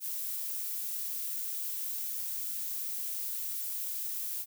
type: noise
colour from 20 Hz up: violet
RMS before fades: -36 dBFS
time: 0-4.46 s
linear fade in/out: 50 ms
effects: none